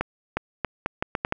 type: accelerating click train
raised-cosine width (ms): 0.5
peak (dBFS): -9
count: 8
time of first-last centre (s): 0.01-1.324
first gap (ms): 360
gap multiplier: 0.77
effects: none